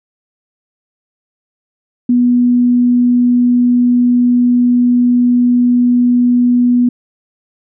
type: tone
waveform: sine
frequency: 244.5 Hz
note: B3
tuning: 17 cents flat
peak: -7 dBFS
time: 2.09-6.89 s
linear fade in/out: 5 ms
effects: none